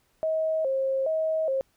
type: tone with vibrato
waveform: sine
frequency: 583 Hz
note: D5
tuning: 13 cents flat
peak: -23 dBFS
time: 0.23-1.61 s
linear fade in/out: 0 ms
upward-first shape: square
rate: 1.2 Hz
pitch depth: 150 cents each way
effects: pink hiss -68 dBFS RMS until 1.76 s